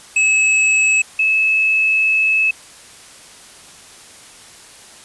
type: tone pair in turn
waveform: square / sine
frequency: 2585 / 2597 Hz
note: E7 / E7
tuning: -34 / -26 cents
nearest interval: unison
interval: 8 cents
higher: second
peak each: -12 dBFS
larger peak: neither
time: 0.16-1.02 / 1.19-2.51 s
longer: second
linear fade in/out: 5 ms
effects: white hiss -41 dBFS RMS until 5.04 s + resampled to 24000 Hz